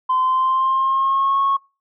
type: tone with pitch glide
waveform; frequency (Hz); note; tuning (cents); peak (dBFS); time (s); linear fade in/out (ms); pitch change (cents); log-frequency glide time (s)
sine; 1030 to 1097.6; C6 to C#6; -28 to -17; -14; 0.09-1.57; 10; +111; 0.21-1.39
effects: noise-tail reverb RT60 0.3 s tail -25 dB re dry + tanh soft clip ceiling -11 dBFS